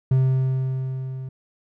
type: tone with level ramp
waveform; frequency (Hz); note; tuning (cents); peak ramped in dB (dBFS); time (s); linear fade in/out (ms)
triangle; 131.1; C3; +4; -12 to -28; 0.11-1.29; 5
effects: none